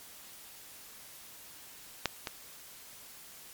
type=clicks; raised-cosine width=0.2 ms; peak=-10 / -17 dBFS; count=2; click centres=2.057 / 2.272 s; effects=white hiss -51 dBFS RMS until 3.53 s + MP3 96 kbps